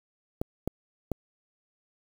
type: clicks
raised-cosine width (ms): 2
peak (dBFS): -15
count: 3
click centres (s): 0.415 / 0.676 / 1.117
effects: 7-bit